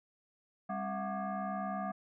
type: tone with frequency modulation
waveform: sine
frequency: 267.1 Hz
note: C4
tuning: 36 cents sharp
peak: -34 dBFS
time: 0.69-1.92 s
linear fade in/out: 10 ms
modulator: 466 Hz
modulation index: 2.1
effects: none